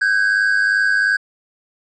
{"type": "tone pair together", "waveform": "triangle", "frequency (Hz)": [1528.2, 1631], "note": ["G6", "G#6"], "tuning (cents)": [-44, -32], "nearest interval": "minor second", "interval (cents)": 112, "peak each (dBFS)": -14, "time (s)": [0.01, 1.17], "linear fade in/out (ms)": 10, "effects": ["tanh soft clip ceiling -6 dBFS", "resampled to 22050 Hz"]}